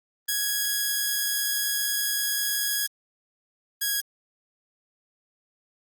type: tone pair in turn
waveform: 5% pulse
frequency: 1661.2 / 1651.6 Hz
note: G#6 / G#6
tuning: 0 / -10 cents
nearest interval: unison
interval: 10 cents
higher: first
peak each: -13 dBFS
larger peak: neither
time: 0.28-2.87 / 3.81-4.01 s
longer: first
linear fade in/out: 10 ms
effects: Opus 24 kbps